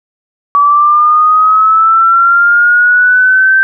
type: linear sweep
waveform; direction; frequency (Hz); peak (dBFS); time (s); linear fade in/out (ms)
sine; up; 1143 to 1560; -4; 0.55-3.63; 0
effects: none